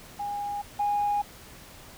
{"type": "tone pair in turn", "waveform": "sine", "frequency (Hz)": [817, 821.7], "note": ["G#5", "G#5"], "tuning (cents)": [-29, -19], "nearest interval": "unison", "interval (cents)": 10, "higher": "second", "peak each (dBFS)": [-29, -22], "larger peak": "second", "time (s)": [[0.19, 0.62], [0.79, 1.22]], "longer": "neither", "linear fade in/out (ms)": 10, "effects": ["tanh soft clip ceiling -19 dBFS", "pink hiss -48 dBFS RMS until 1.97 s"]}